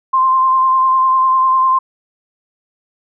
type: tone with vibrato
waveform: sine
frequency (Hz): 1046.5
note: C6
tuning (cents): 0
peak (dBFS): -9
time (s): 0.13-1.79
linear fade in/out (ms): 10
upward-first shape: sine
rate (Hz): 10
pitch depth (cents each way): 20
effects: none